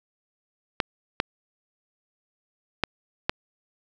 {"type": "clicks", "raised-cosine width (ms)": 0.3, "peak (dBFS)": -5, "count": 4, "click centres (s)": [0.802, 1.201, 2.837, 3.295], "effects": []}